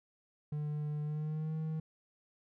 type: tone with pitch glide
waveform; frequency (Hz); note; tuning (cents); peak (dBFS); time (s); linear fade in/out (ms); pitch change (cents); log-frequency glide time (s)
triangle; 149.5 to 157.84; D3 to D#3; +31 to +25; -32; 0.52-1.8; 5; +94; 1.01-1.54
effects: none